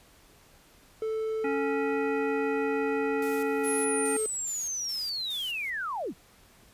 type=tone with pitch glide; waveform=triangle; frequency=440 to 436.2 Hz; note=A4 to A4; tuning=0 to -15 cents; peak=-26 dBFS; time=1.02-4.26 s; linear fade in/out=2 ms; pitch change=-15 cents; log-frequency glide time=3.41-3.71 s
type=harmonic tone; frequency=277.2 Hz; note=C#4; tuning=in tune; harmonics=1 / 3 / 5 / 7 / 9; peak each=-31 / -36 / -38 / -39 / -41 dBFS; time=1.44-4.17 s; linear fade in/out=5 ms
type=noise with tremolo; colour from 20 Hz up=blue; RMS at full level=-43 dBFS; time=3.22-5.7 s; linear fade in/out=2 ms; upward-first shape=square; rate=2.4 Hz; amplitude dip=70%
type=linear sweep; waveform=sine; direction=down; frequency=10900 to 123.47 Hz; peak=-30 dBFS; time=3.63-6.14 s; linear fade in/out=50 ms
effects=pink hiss -58 dBFS RMS until 6.73 s + resampled to 32000 Hz